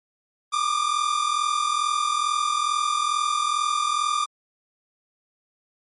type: tone pair together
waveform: 45% pulse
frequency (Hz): 1174 / 1216.3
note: D6 / D#6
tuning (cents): -1 / -40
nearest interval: minor second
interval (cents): 61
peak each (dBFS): -24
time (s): 0.52-4.26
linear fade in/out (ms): 20
effects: MP3 48 kbps